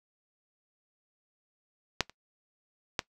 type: clicks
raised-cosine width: 0.2 ms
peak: -7 / -30 / -10 dBFS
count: 3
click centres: 2.007 / 2.096 / 2.992 s
effects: noise-tail reverb RT60 0.1 s tail -20 dB re dry